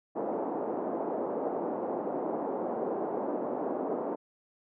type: band-pass noise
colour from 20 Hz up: pink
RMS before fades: -33 dBFS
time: 0.15-4.16 s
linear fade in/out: 20 ms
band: 270 to 820 Hz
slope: 24 dB/octave
effects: none